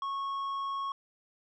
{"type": "tone with tanh clipping", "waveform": "sine", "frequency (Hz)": 1100, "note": "C#6", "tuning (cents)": -14, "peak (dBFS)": -33, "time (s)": [0.02, 0.92], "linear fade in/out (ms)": 2, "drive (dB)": 6, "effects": []}